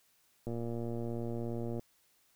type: click train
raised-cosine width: 2 ms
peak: -26 dBFS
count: 156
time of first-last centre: 0.47-1.795 s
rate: 117 Hz
effects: white hiss -70 dBFS RMS until 2.35 s